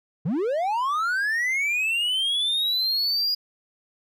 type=linear sweep; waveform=triangle; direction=up; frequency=132.5 to 4900 Hz; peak=-20 dBFS; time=0.25-3.35 s; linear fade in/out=10 ms; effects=none